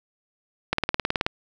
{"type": "click train", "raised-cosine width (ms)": 0.3, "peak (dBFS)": -6, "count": 11, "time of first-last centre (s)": [0.73, 1.265], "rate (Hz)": 18.7, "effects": []}